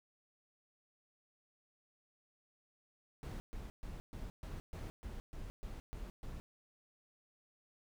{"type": "noise bursts", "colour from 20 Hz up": "brown", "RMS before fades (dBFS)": -45, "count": 11, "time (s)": [3.23, 6.4], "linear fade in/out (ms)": 0, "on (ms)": 170, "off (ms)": 130, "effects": []}